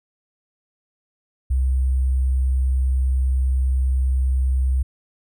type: tone with sample-and-hold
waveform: sine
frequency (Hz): 65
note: C2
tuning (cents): -11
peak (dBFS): -16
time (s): 1.5-4.83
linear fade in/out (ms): 10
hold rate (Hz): 8820
effects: none